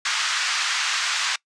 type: band-pass noise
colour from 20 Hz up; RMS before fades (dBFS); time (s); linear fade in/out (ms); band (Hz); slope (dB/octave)
pink; -24; 0.05-1.36; 5; 1200 to 6800; 24
effects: noise-tail reverb RT60 0.1 s tail -23 dB re dry + resampled to 22050 Hz